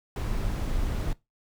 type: noise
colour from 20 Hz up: brown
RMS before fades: -28 dBFS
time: 0.16-1.13 s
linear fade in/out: 2 ms
effects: noise-tail reverb RT60 0.2 s tail -20 dB re dry